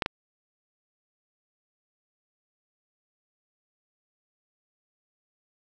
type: clicks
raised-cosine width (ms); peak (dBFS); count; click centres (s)
0.3; -9 / -10; 2; 0.022 / 0.061
effects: none